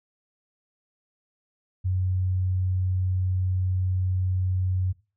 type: tone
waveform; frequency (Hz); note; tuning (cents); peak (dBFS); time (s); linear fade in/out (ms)
sine; 92.5; F#2; 0; -22; 1.84-4.93; 20
effects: noise-tail reverb RT60 0.3 s tail -18 dB re dry